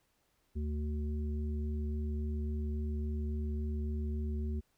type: harmonic tone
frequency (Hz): 74.7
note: D2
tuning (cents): +30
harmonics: 1 / 3 / 5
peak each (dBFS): -33 / -41 / -47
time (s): 0.55-4.61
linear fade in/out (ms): 20
effects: pink hiss -75 dBFS RMS until 4.77 s